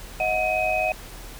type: tone cluster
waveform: sine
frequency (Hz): 630 / 733 / 2527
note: D#5 / F#5 / D#7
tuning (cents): +21 / -16 / +26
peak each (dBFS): -25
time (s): 0.2-0.92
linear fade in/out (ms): 2
effects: added 40 Hz sine -40 dBFS peak until 1.39 s + pink hiss -42 dBFS RMS until 1.39 s